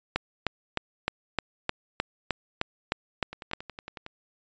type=two click trains; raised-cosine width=0.3 ms; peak=-9 / -23 dBFS; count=12 / 9; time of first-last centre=0.16-3.534 / 3.33-4.064 s; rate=3.26 / 10.9 Hz; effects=resampled to 16000 Hz